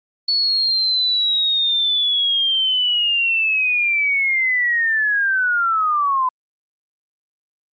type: linear sweep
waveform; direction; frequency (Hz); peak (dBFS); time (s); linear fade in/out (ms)
sine; down; 4435 to 1007; -15; 0.28-6.29; 5
effects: Opus 24 kbps